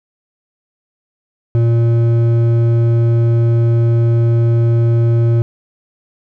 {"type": "tone with hard clipping", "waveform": "triangle", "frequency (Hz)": 116.54, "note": "A#2", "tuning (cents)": 0, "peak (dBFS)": -11, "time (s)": [1.55, 5.42], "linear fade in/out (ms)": 0, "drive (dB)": 12, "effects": []}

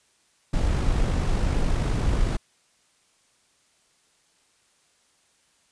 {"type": "noise with amplitude modulation", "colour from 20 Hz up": "brown", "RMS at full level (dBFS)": -21, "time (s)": [0.53, 2.37], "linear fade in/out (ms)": 10, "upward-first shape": "sine", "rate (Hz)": 51.3, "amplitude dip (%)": 30, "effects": ["white hiss -64 dBFS RMS until 5.71 s", "resampled to 22050 Hz"]}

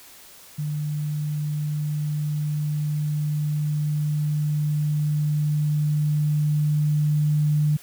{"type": "tone with level ramp", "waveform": "sine", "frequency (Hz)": 150, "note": "D3", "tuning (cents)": 37, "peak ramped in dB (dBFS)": [-24, -17], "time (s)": [0.58, 7.77], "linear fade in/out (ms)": 10, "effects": ["white hiss -47 dBFS RMS until 7.82 s"]}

